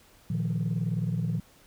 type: chord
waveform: sine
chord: Bb suspended fourth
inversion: none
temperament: equal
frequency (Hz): 116.54 / 155.56 / 174.61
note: Bb2 / Eb3 / F3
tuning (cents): 0 / 0 / 0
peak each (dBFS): -29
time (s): 0.3-1.4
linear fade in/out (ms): 5
effects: tanh soft clip ceiling -21 dBFS + pink hiss -58 dBFS RMS until 1.66 s